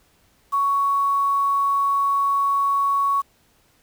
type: tone with quantisation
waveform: sine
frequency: 1115 Hz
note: C#6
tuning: 10 cents sharp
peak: -17 dBFS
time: 0.52-3.22 s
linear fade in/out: 20 ms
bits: 7
effects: pink hiss -60 dBFS RMS until 3.82 s